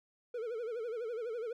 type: tone with vibrato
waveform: triangle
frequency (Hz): 462.2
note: A#4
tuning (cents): -15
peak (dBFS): -34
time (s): 0.34-1.53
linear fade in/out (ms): 5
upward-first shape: sine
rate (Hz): 12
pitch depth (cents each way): 120
effects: none